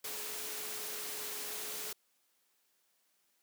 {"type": "tone in noise", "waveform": "sine", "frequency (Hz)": 424.7, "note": "G#4", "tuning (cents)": 39, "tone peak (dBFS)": -52, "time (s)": [0.04, 1.93], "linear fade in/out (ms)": 5, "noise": "white", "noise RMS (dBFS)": -41, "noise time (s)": [0.04, 1.93], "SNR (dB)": -14, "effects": ["white hiss -75 dBFS RMS until 3.42 s", "high-pass 200 Hz 12 dB/octave"]}